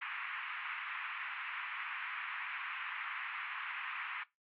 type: band-pass noise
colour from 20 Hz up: white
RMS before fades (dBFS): -42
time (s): 0.01-4.24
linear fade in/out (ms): 10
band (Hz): 1000 to 2600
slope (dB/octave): 48
effects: noise-tail reverb RT60 0.2 s tail -20 dB re dry + AAC 48 kbps